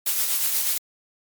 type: noise with tremolo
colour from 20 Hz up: blue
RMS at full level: -21 dBFS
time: 0.06-0.78 s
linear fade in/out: 5 ms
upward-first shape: triangle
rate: 8.3 Hz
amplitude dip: 45%
effects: MP3 96 kbps